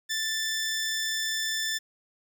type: tone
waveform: 15% pulse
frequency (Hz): 1765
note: A6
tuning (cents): +5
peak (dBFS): -21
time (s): 0.09-1.79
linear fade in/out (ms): 20
effects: 10-bit